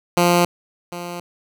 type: tone with echo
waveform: 10% pulse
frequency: 174.61 Hz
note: F3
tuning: in tune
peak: -5 dBFS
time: 0.17-0.45 s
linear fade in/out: 2 ms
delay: 750 ms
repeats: 1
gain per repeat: -15 dB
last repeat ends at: 1.2 s
effects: none